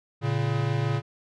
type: tone pair together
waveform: square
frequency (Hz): 114.6 / 140.37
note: A#2 / C#3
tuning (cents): -29 / +22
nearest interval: major third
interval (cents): 351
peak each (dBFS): -27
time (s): 0.21-1.02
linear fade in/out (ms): 50
effects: low-pass 4000 Hz 12 dB/octave